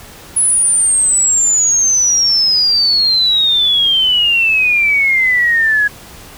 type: exponential sweep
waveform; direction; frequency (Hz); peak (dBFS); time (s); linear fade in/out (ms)
sine; down; 10360 to 1661.2; -9; 0.36-5.88; 10
effects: pink hiss -36 dBFS RMS until 6.37 s